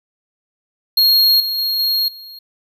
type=tone with level steps; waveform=square; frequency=4268 Hz; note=C8; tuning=34 cents sharp; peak=-10 / -19 / -17 / -15 / -34 dBFS; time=0.97-2.39 s; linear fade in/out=5 ms; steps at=1.4 / 1.58 / 1.79 / 2.08 s; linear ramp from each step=2 ms; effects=none